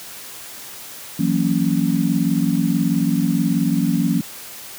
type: chord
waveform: sine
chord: F# dominant seventh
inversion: third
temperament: just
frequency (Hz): 166.5 / 185 / 231.2 / 277.5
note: E3 / F#3 / A#3 / C#4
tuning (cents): +18 / 0 / -14 / +2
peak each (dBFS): -21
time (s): 1.19-4.21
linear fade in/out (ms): 5
effects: white hiss -36 dBFS RMS until 4.78 s + high-pass 80 Hz 12 dB/octave